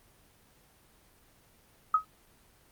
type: tone with exponential decay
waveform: sine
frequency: 1267 Hz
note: D#6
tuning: 31 cents sharp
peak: -17 dBFS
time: 1.94-2.05 s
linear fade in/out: 5 ms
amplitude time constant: 23 ms
effects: pink hiss -62 dBFS RMS until 2.71 s + Opus 24 kbps